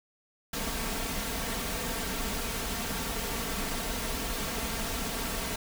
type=noise with comb filter; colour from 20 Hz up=pink; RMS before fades=-33 dBFS; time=0.53-5.56 s; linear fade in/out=5 ms; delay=4.4 ms; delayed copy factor=+0.6; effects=none